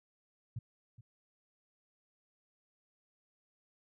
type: tone with echo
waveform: sine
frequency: 116.54 Hz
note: A#2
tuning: in tune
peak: -36 dBFS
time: 0.56-0.59 s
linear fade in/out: 5 ms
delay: 420 ms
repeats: 1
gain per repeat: -15 dB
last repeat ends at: 1.01 s
effects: none